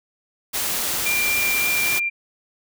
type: noise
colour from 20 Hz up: white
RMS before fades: -24 dBFS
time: 0.53-2 s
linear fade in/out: 20 ms
type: tone with vibrato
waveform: sine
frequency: 2379 Hz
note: D7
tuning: 22 cents sharp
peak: -20 dBFS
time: 1.05-2.1 s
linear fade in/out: 20 ms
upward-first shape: triangle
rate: 3.5 Hz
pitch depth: 8 cents each way
effects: none